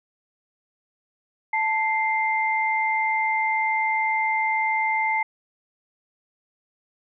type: tone pair together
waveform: sine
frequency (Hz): 880 / 2093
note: A5 / C7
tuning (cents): 0 / 0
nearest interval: octave + minor third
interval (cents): 1500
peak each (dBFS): -23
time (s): 1.53-5.23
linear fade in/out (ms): 5
effects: none